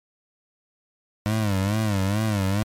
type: tone with vibrato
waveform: 25% pulse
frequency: 102.6 Hz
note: G#2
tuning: 21 cents flat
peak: -17 dBFS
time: 1.26-2.63 s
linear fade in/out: 0 ms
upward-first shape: sine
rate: 2.3 Hz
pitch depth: 130 cents each way
effects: MP3 64 kbps